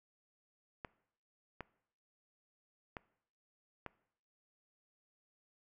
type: clicks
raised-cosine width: 0.5 ms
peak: -27 dBFS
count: 4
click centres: 0.848 / 1.607 / 2.968 / 3.863 s
effects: noise-tail reverb RT60 0.7 s tail -21 dB re dry